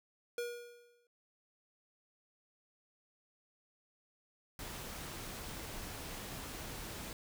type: tone with exponential decay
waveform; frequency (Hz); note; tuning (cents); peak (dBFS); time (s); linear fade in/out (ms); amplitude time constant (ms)
square; 478.9; A#4; +47; -35; 0.38-1.07; 2; 150
type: noise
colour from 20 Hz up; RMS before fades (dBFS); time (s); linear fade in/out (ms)
pink; -45; 4.59-7.13; 2
effects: none